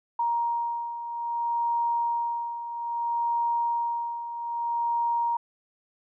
sine beating tone pair, 939 / 939.61 Hz, A#5 / A#5, +12 / +13 cents, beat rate 0.61 Hz, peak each -32 / -26 dBFS, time 0.19-5.37 s, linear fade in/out 5 ms, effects none

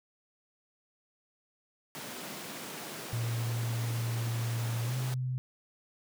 pink high-pass noise, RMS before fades -42 dBFS, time 1.95-5.14 s, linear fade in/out 0 ms, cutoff 150 Hz, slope 24 dB/octave
sine tone with pitch glide, 116.3 to 127.56 Hz, A#2 to C3, -4 to -44 cents, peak -30 dBFS, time 3.13-5.38 s, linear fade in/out 0 ms, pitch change +160 cents, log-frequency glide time 4.84-4.94 s
effects none

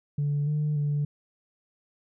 sine tone with pitch steps, 145 / 149.9 / 146.1 Hz, D3 / D3 / D3, -22 / +36 / -9 cents, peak -22 dBFS, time 0.18-1.05 s, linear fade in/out 5 ms, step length 290 ms, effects tanh soft clip ceiling -21 dBFS

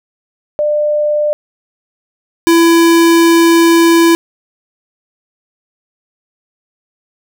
sine / square tone pair in turn, 597 / 334.4 Hz, D5 / E4, +28 / +25 cents, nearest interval minor seventh, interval 1003 cents, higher first, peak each -10 / -6 dBFS, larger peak second, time 0.59-1.33 / 2.47-4.15 s, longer second, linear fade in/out 0 ms, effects none

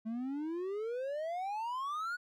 triangle exponential sweep, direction up, 216.8 to 1480 Hz, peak -33 dBFS, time 0.05-2.17 s, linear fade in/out 20 ms, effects none

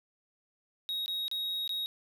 triangle tone with dropouts, 3781 Hz, A#7, 24 cents sharp, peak -30 dBFS, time 0.89-1.86 s, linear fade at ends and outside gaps 0 ms, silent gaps 1.06-1.08 / 1.281-1.314 / 1.677-1.693 s, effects none

